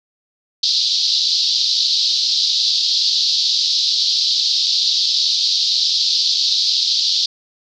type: band-pass noise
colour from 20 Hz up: pink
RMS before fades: -17 dBFS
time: 0.63-7.26 s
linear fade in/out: 5 ms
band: 3800 to 5000 Hz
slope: 48 dB/octave
effects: none